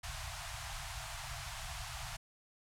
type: band-stop noise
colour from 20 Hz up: pink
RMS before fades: -43 dBFS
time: 0.03-2.17 s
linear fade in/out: 10 ms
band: 150 to 640 Hz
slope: 96 dB/octave
effects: low-pass 10000 Hz 12 dB/octave